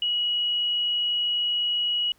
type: tone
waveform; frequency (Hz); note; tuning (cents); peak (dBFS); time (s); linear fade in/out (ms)
sine; 2913; F#7; -28; -22; 0.02-2.12; 2
effects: pink hiss -62 dBFS RMS until 2.18 s